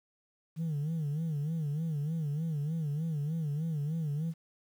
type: tone with vibrato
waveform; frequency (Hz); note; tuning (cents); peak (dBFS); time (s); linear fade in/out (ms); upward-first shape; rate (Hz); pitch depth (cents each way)
sine; 154.1; D#3; -16; -28; 0.56-4.34; 50; sine; 3.3; 130
effects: tanh soft clip ceiling -29 dBFS + 10-bit